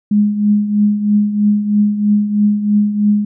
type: tone with tremolo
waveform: sine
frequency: 207.7 Hz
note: G#3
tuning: in tune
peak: -7 dBFS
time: 0.11-3.25 s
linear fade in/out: 5 ms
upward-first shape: triangle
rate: 3.1 Hz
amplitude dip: 70%
effects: none